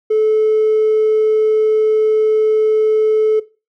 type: tone with hard clipping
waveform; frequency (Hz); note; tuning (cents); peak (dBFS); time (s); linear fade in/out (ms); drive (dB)
sine; 433.4; A4; -26; -11; 0.1-3.4; 10; 1
effects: noise-tail reverb RT60 0.3 s tail -18 dB re dry